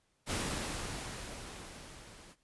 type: noise with level ramp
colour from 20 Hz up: pink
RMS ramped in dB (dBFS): -34 to -55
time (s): 0.26-2.36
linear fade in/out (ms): 50
effects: pink hiss -75 dBFS RMS until 2.43 s + resampled to 24000 Hz